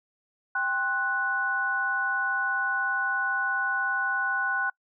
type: tone cluster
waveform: sine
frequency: 788 / 1056 / 1481 Hz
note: G5 / C6 / F#6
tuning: +9 / +16 / +1 cents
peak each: -33 / -33 / -25 dBFS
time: 0.55-4.7 s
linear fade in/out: 5 ms
effects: noise-tail reverb RT60 0.1 s tail -26 dB re dry